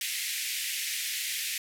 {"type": "band-pass noise", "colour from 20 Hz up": "pink", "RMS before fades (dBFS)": -33, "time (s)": [0.01, 1.58], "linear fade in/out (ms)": 2, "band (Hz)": [1900, 15000], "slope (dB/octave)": 48, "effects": []}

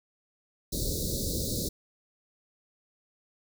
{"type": "band-stop noise", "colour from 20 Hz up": "pink", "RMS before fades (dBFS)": -31, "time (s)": [0.72, 1.69], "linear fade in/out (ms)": 10, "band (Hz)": [580, 3800], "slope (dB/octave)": 96, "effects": []}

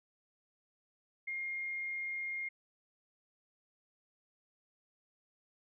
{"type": "tone", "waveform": "sine", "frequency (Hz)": 2128, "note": "C7", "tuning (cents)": 29, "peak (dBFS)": -36, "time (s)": [1.27, 2.49], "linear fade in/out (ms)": 10, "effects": []}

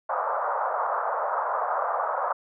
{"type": "band-pass noise", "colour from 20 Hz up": "white", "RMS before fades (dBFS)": -27, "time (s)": [0.09, 2.33], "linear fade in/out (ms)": 10, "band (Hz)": [540, 1300], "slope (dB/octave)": 48, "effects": []}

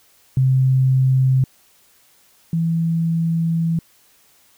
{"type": "tone pair in turn", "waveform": "sine", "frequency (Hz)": [131.1, 165.28], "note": ["C3", "E3"], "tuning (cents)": [4, 5], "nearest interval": "major third", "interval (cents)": 401, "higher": "second", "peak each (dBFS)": [-12, -16], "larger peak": "first", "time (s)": [[0.37, 1.44], [2.53, 3.79]], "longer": "second", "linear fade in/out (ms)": 2, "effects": ["white hiss -55 dBFS RMS until 4.57 s"]}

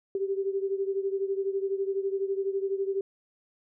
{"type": "beating tone pair", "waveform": "sine", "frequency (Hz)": [388.1, 400.1], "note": ["G4", "G4"], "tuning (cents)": [-17, 35], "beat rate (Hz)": 12, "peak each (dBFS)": [-28, -32], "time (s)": [0.15, 3.01], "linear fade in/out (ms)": 2, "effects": []}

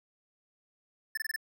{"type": "tone bursts", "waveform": "square", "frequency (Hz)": 1760, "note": "A6", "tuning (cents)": 0, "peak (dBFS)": -31, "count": 5, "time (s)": [1.15, 1.362], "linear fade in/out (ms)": 5, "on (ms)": 24, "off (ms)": 23, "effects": []}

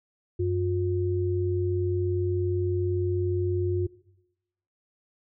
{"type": "tone pair together", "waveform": "sine", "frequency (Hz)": [94.5, 357.2], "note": ["F#2", "F4"], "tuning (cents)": [37, 39], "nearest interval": "octave + major seventh", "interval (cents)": 2302, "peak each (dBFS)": -26, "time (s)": [0.39, 3.87], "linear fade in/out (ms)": 10, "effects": ["noise-tail reverb RT60 0.9 s tail -20 dB re dry"]}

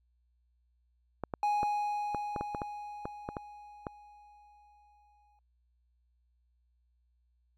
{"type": "clicks", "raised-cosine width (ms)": 1, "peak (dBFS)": -20, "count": 12, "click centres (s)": [1.237, 1.338, 1.631, 2.147, 2.362, 2.41, 2.548, 2.618, 3.055, 3.289, 3.368, 3.868]}
{"type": "tone with exponential decay", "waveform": "triangle", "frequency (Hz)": 830, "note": "G#5", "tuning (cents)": -1, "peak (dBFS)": -24, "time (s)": [1.43, 5.39], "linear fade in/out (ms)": 1, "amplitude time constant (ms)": 860}
{"effects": ["added 60 Hz sine -69 dBFS peak until 7.57 s"]}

